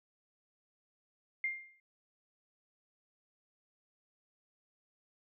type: tone with exponential decay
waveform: sine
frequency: 2111 Hz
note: C7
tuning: 15 cents sharp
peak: -29 dBFS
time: 1.44-1.8 s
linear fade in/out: 2 ms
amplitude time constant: 77 ms
effects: none